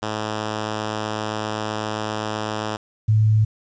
5% pulse / sine tone pair in turn, 107.7 / 108.39 Hz, A2 / A2, -37 / -26 cents, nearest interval unison, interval 11 cents, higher second, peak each -13 dBFS, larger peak neither, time 0.02-2.77 / 3.08-3.45 s, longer first, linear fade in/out 10 ms, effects resampled to 16000 Hz + 9-bit

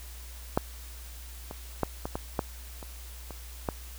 clicks, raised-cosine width 1 ms, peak -9 / -24 / -11 / -18 / -17 / -12 / -27 / -26 / -14 dBFS, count 9, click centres 0.575 / 1.511 / 1.833 / 2.055 / 2.155 / 2.392 / 2.828 / 3.307 / 3.688 s, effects added 60 Hz sine -42 dBFS peak until 3.98 s + white hiss -49 dBFS RMS until 3.98 s

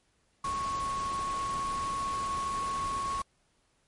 sine tone in noise, 1102 Hz, C#6, 11 cents flat, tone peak -30 dBFS, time 0.44-3.22 s, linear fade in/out 5 ms, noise pink, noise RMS -41 dBFS, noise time 0.44-3.22 s, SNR +8 dB, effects pink hiss -71 dBFS RMS until 3.87 s + MP3 48 kbps

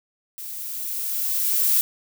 violet noise with level ramp, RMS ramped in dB -35 to -18 dBFS, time 0.38-1.81 s, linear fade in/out 0 ms, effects none

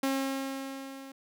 sawtooth tone with level ramp, 270.1 Hz, C#4, 45 cents flat, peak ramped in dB -22 to -40 dBFS, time 0.03-1.12 s, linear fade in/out 5 ms, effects none

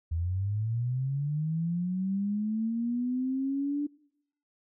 sine linear sweep, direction up, 79.6 to 293.7 Hz, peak -27 dBFS, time 0.11-3.87 s, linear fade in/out 10 ms, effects noise-tail reverb RT60 0.8 s tail -25 dB re dry

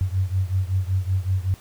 sine beating tone pair, 92.1 / 97.4 Hz, F#2 / G2, -7 / -11 cents, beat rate 5.3 Hz, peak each -22 / -24 dBFS, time 0.01-1.54 s, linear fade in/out 0 ms, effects pink hiss -49 dBFS RMS until 1.6 s

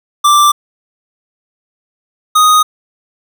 square tone pair in turn, 1177 / 1244.7 Hz, D6 / D#6, +3 / 0 cents, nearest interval minor second, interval 97 cents, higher second, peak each -6 dBFS, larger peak neither, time 0.24-0.52 / 2.35-2.63 s, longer neither, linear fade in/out 10 ms, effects none

